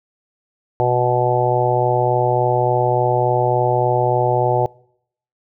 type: harmonic tone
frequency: 123.47 Hz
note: B2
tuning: in tune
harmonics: 1 / 3 / 4 / 5 / 6 / 7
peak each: -21 / -21 / -21 / -21 / -21 / -21 dBFS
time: 0.8-4.66 s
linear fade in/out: 0 ms
effects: noise-tail reverb RT60 0.7 s tail -25 dB re dry